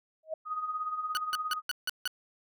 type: tone with exponential growth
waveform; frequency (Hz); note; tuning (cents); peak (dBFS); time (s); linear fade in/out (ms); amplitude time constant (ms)
sine; 633; D#5; +30; -28; 0.23-0.34; 5; 22
type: tone with tremolo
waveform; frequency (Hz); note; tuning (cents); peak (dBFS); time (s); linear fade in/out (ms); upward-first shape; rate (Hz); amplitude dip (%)
sine; 1248; D#6; +5; -29; 0.45-1.62; 50; sine; 17; 60
type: tone bursts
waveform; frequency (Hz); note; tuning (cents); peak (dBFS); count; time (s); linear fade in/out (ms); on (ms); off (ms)
20% pulse; 1480; F#6; 0; -24; 6; 1.15-2.076; 0; 21; 160
effects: none